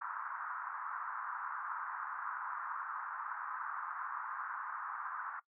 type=band-pass noise; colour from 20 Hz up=pink; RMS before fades=-42 dBFS; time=0.01-5.4 s; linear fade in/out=10 ms; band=990 to 1500 Hz; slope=48 dB/octave; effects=noise-tail reverb RT60 0.1 s tail -19 dB re dry